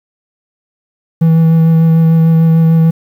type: tone with vibrato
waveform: triangle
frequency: 162.9 Hz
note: E3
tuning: 20 cents flat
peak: -3 dBFS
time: 1.21-2.91 s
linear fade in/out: 10 ms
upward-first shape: sine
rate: 6.7 Hz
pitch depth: 13 cents each way
effects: 7-bit